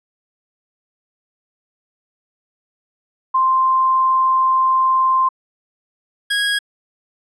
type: tone pair in turn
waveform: sine / 25% pulse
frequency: 1046.5 / 1648.8 Hz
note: C6 / G#6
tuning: 0 / -13 cents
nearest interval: minor sixth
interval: 787 cents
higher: second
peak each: -12 dBFS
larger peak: neither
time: 3.34-5.29 / 6.3-6.59 s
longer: first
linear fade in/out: 10 ms
effects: low-pass 9000 Hz 12 dB/octave